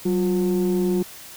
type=tone pair together; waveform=sine; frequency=188.48 / 355.8 Hz; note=F#3 / F4; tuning=+32 / +32 cents; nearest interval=major seventh; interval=1100 cents; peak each=-19 dBFS; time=0.05-1.03 s; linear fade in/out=10 ms; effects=tanh soft clip ceiling -15 dBFS + white hiss -41 dBFS RMS until 1.36 s